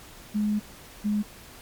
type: tone pair in turn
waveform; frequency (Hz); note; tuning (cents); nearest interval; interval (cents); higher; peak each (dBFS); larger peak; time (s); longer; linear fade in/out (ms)
sine; 210 / 208.8; G#3 / G#3; +19 / +10; unison; 9; first; -22; neither; 0.34-0.6 / 1.04-1.23; first; 20
effects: pink hiss -47 dBFS RMS until 1.61 s + MP3 96 kbps

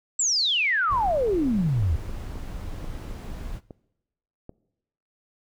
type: exponential sweep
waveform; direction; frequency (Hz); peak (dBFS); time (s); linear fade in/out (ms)
sine; down; 7800 to 72.5; -20; 0.19-1.96; 5
type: noise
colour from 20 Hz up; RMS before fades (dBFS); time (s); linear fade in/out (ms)
brown; -34; 0.88-3.61; 50
type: clicks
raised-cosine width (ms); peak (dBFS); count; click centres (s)
2; -26; 7; 1.59 / 2.094 / 2.356 / 2.844 / 3.111 / 3.708 / 4.494
effects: noise-tail reverb RT60 0.9 s tail -21 dB re dry

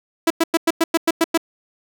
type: tone bursts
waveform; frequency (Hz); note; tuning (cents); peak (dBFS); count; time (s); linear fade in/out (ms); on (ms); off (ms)
sawtooth; 329.6; E4; 0; -9; 9; 0.27-1.376; 5; 34; 100
effects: none

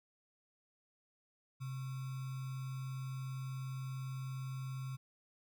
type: tone with sample-and-hold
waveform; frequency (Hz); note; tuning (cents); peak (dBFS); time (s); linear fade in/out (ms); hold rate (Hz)
sine; 131.4; C3; +8; -39; 1.6-4.97; 20; 1225
effects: none

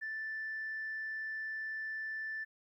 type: tone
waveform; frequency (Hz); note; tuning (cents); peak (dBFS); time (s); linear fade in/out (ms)
sine; 1762; A6; +2; -36; 0.01-2.45; 20
effects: tanh soft clip ceiling -33 dBFS + 13-bit

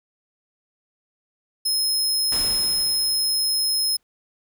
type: tone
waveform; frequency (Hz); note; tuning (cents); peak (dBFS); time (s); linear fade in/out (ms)
sawtooth; 5150; E8; -41; -17; 1.65-3.97; 10
type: noise with exponential decay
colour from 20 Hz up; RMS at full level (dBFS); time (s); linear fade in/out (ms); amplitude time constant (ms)
pink; -31; 2.32-4.03; 1; 370
effects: none

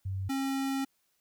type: tone pair in turn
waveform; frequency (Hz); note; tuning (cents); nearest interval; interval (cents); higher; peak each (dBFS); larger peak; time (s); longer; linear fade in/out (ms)
sine / square; 95.8 / 270.5; G2 / C#4; -39 / -42; octave + tritone; 1797; second; -31 / -30; second; 0.05-0.29 / 0.29-0.85; second; 10
effects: white hiss -74 dBFS RMS until 1.2 s

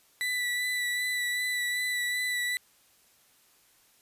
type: tone with vibrato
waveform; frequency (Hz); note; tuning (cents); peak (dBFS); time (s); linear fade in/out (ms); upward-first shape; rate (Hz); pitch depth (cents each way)
35% pulse; 1975.5; B6; 0; -26; 0.21-2.57; 0; sine; 2.6; 18
effects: white hiss -63 dBFS RMS until 4.01 s + resampled to 32000 Hz

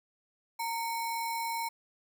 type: tone with sample-and-hold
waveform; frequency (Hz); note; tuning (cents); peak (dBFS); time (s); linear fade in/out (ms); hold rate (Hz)
sine; 921; A#5; -21; -31; 0.59-1.69; 10; 3150
effects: none

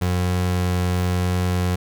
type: tone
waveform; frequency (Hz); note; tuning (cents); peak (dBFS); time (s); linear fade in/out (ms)
30% pulse; 90.1; F#2; -45; -16; 0.01-1.76; 10
effects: none

